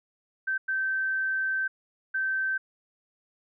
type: tone bursts at uneven times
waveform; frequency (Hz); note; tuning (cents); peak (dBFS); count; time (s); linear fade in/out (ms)
sine; 1550; G6; -20; -25; 3; 0.47-0.58 / 0.68-1.68 / 2.14-2.58; 10
effects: none